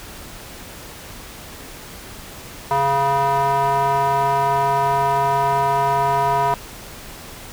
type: tone with band-pass filter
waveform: square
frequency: 138.59 Hz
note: C#3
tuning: in tune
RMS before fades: -18 dBFS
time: 2.71-6.54 s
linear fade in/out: 0 ms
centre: 890 Hz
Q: 4.9
effects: pink hiss -37 dBFS RMS until 7.52 s